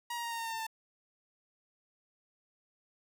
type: tone with pitch steps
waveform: sawtooth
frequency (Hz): 951 / 942.3 / 933.6 / 925 / 916.5 / 908.1 / 899.7 / 891.4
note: A#5 / A#5 / A#5 / A#5 / A#5 / A#5 / A5 / A5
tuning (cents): +34 / +18 / +2 / -14 / -30 / -46 / +38 / +22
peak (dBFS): -32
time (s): 0.1-0.668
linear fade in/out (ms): 5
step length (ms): 71
effects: none